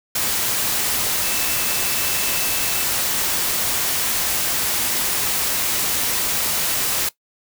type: tone in noise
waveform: sine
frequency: 2637 Hz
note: E7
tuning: in tune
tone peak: -32 dBFS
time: 1.23-2.84 s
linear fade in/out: 5 ms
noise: white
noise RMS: -21 dBFS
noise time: 0.15-7.09 s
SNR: -14 dB
effects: noise-tail reverb RT60 0.1 s tail -18 dB re dry